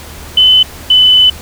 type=tone pair in turn; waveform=sine; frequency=3026 / 3009 Hz; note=F#7 / F#7; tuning=+38 / +28 cents; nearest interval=unison; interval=10 cents; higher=first; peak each=-3 dBFS; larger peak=neither; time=0.37-0.63 / 0.9-1.3 s; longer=second; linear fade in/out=5 ms; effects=added 75 Hz sine -32 dBFS peak until 1.41 s + pink hiss -31 dBFS RMS until 1.41 s